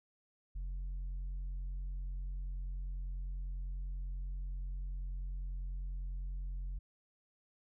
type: tone with tanh clipping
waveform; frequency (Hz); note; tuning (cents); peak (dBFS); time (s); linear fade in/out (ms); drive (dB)
sine; 45.1; F#1; -44; -38; 0.55-6.79; 10; 3
effects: none